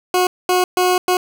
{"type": "tone bursts at uneven times", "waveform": "20% pulse", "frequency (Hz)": 363.7, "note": "F#4", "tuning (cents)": -30, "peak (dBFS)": -8, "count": 4, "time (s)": [[0.14, 0.27], [0.49, 0.64], [0.77, 0.98], [1.08, 1.17]], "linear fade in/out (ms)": 2, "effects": []}